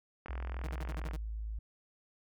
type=click train; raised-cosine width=0.5 ms; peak=-29 dBFS; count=37; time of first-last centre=0.26-1.111 s; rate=42.3 Hz
type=tone with pitch glide; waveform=sine; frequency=61.74 to 54.06 Hz; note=B1 to A1; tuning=0 to -30 cents; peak=-36 dBFS; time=0.29-1.59 s; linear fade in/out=5 ms; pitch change=-230 cents; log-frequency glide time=0.76-1.22 s
type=tone bursts; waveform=sawtooth; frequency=156 Hz; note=D#3; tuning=5 cents sharp; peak=-37 dBFS; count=7; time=0.64-1.162 s; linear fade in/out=2 ms; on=30 ms; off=52 ms
effects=none